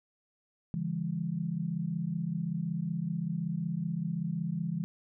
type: tone cluster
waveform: sine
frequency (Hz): 142.3 / 167.6 / 203.5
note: C#3 / E3 / G#3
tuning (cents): +46 / +29 / -35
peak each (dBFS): -38 / -32 / -37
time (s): 0.74-4.84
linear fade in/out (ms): 0
effects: none